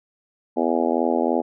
harmonic tone, 83.1 Hz, E2, 15 cents sharp, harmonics 3 / 4 / 5 / 6 / 7 / 8 / 9 / 10, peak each -24 / -25 / -26 / -27 / -27 / -28 / -29 / -29 dBFS, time 0.56-1.42 s, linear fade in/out 20 ms, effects none

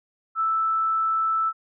sine tone, 1318.5 Hz, E6, in tune, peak -20 dBFS, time 0.35-1.53 s, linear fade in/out 50 ms, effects none

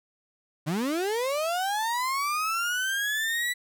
35% pulse linear sweep, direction up, 140 to 1975.5 Hz, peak -24 dBFS, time 0.66-3.54 s, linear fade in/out 20 ms, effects none

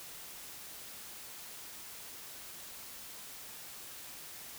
silence, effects white hiss -48 dBFS RMS until 4.58 s

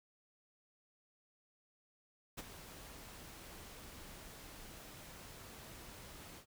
pink noise with ADSR envelope, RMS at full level -43 dBFS, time 2.37-6.46 s, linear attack 18 ms, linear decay 27 ms, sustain -10 dB, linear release 87 ms, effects none

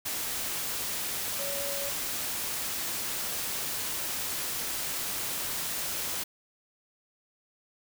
sine tone in noise, 562 Hz, C#5, 24 cents sharp, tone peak -36 dBFS, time 1.39-1.9 s, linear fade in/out 10 ms, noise white, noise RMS -33 dBFS, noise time 0.05-6.24 s, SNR -6 dB, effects none

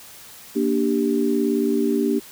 sine chord, G minor, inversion first, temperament just, 235.2 / 294 / 392 Hz, Bb3 / D4 / G4, +16 / +2 / 0 cents, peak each -22 dBFS, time 0.55-2.2 s, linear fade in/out 20 ms, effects white hiss -43 dBFS RMS until 2.31 s

